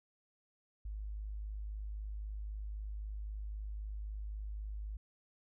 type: tone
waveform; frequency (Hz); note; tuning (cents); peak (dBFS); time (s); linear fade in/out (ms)
sine; 51.91; G#1; 0; -39; 0.85-4.97; 5
effects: none